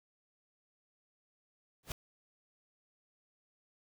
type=noise with exponential growth; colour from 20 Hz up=pink; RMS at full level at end=-35 dBFS; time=1.83-1.92 s; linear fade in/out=2 ms; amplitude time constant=18 ms; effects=none